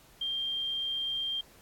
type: tone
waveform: sine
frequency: 3184 Hz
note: G7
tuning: 26 cents sharp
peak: -30 dBFS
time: 0.21-1.41 s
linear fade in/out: 5 ms
effects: pink hiss -58 dBFS RMS until 1.61 s + AAC 64 kbps